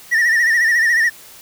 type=tone with vibrato; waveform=triangle; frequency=1856 Hz; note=A#6; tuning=8 cents flat; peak=-10 dBFS; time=0.11-1.1 s; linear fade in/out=20 ms; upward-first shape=sine; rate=14 Hz; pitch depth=81 cents each way; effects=white hiss -41 dBFS RMS until 1.41 s